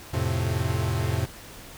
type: chord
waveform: 45% pulse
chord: F major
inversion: none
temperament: equal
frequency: 87.31 / 110 / 130.81 Hz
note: F2 / A2 / C3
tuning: 0 / 0 / 0 cents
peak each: -28 dBFS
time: 0.13-1.26 s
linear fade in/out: 10 ms
effects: pink hiss -44 dBFS RMS until 1.77 s